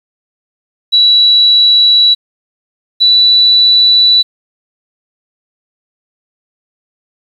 sine tone pair in turn, 3925 / 3957 Hz, B7 / B7, -11 / +3 cents, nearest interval unison, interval 14 cents, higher second, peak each -4 dBFS, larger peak neither, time 0.92-2.15 / 3-4.23 s, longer neither, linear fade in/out 20 ms, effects 7-bit

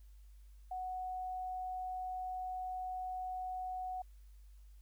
sine tone, 740 Hz, F#5, in tune, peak -38 dBFS, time 0.71-4.02 s, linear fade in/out 5 ms, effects added 50 Hz sine -54 dBFS peak until 4.81 s + white hiss -75 dBFS RMS until 4.81 s

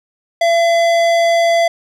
sine tone with tanh clipping, 676 Hz, E5, 43 cents sharp, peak -12 dBFS, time 0.41-1.68 s, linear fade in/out 5 ms, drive 17 dB, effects none

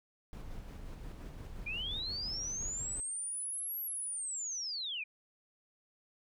brown noise with tremolo, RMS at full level -44 dBFS, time 0.33-3 s, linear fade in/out 0 ms, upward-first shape square, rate 5.7 Hz, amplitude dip 25%
sine linear two-way sweep, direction up then down, 2342 to 11790 to 2342 Hz, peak -36 dBFS, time 1.66-5.04 s, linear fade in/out 10 ms, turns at 3.81 s
effects none

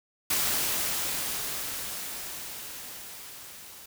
white noise with level ramp, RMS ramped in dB -26 to -47 dBFS, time 0.3-3.86 s, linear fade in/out 5 ms, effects none

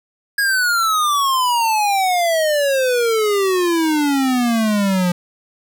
square exponential sweep, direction down, 1661.2 to 174.61 Hz, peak -15 dBFS, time 0.38-5.12 s, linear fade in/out 5 ms, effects 8-bit

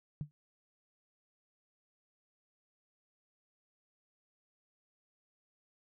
sine tone with exponential decay, 148.2 Hz, D3, 16 cents sharp, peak -31 dBFS, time 0.21-0.31 s, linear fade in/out 0 ms, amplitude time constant 20 ms, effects none

